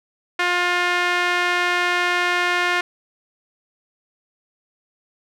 sawtooth tone with band-pass filter, 354.5 Hz, F4, 26 cents sharp, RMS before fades -20 dBFS, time 0.39-2.81 s, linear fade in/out 5 ms, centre 1900 Hz, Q 1.5, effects none

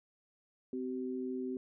sine tone pair together, 257.3 / 381.3 Hz, C4 / G4, -29 / -48 cents, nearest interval perfect fifth, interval 681 cents, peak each -37 / -39 dBFS, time 0.73-1.57 s, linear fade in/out 2 ms, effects none

